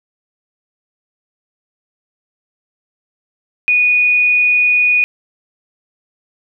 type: tone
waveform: sine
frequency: 2467 Hz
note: D#7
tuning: 15 cents flat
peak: -9 dBFS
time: 3.68-5.04 s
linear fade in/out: 0 ms
effects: none